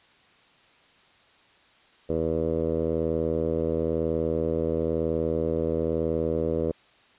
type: tone with low-pass filter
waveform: 10% pulse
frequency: 81 Hz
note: E2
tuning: 30 cents flat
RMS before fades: -26 dBFS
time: 2.09-6.72 s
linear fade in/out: 10 ms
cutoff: 510 Hz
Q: 3.7
effects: white hiss -58 dBFS RMS until 7.18 s + resampled to 8000 Hz